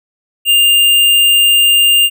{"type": "tone", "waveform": "square", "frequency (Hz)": 2803, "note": "F7", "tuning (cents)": 6, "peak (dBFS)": -7, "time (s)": [0.45, 2.1], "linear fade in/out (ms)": 50, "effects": []}